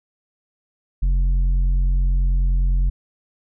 sine tone with tanh clipping, 44.77 Hz, F1, 44 cents sharp, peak -16 dBFS, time 1.02-2.9 s, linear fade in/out 10 ms, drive 6 dB, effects none

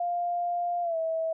sine tone with pitch glide, 700 to 649.4 Hz, F5 to E5, +4 to -26 cents, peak -26 dBFS, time 0-1.33 s, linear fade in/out 5 ms, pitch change -130 cents, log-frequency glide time 0.82-0.97 s, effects none

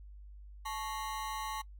40% pulse ring-modulated tone, 987.8 Hz, B5, in tune, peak -33 dBFS, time 0.65-1.62 s, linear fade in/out 10 ms, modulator 117 Hz, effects noise-tail reverb RT60 0.1 s tail -22 dB re dry + added 50 Hz sine -48 dBFS peak until 1.79 s

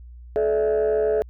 sine chord, A suspended fourth, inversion none, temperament equal with one note detuned, 431.2 / 587.3 / 659.3 Hz, A4 / D5 / E5, -35 / 0 / 0 cents, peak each -18 / -24 / -24 dBFS, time 0.36-1.22 s, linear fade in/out 0 ms, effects tanh soft clip ceiling -14 dBFS + added 60 Hz sine -39 dBFS peak until 1.29 s

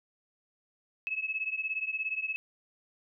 sine beating tone pair, 2582 / 2599 Hz, E7 / E7, -37 / -25 cents, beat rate 17 Hz, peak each -33 / -35 dBFS, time 1.07-2.36 s, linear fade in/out 0 ms, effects none

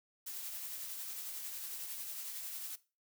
blue noise with tremolo, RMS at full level -42 dBFS, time 0.26-2.76 s, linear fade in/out 10 ms, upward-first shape triangle, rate 11 Hz, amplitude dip 35%, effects noise-tail reverb RT60 0.3 s tail -18 dB re dry

